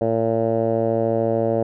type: tone with low-pass filter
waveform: 10% pulse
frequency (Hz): 113.4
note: A#2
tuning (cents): -47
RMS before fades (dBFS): -20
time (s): 0.01-1.63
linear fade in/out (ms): 5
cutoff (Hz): 590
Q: 3
effects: none